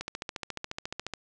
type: click train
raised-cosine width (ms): 0.2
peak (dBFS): -17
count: 17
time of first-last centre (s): 0.01-1.137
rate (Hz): 14.2
effects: resampled to 24000 Hz + 8-bit